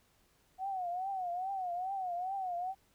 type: tone with vibrato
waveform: sine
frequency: 740 Hz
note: F#5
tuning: in tune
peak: -34 dBFS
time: 0.58-2.75 s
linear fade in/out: 50 ms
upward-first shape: triangle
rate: 2.4 Hz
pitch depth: 130 cents each way
effects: pink hiss -70 dBFS RMS until 2.94 s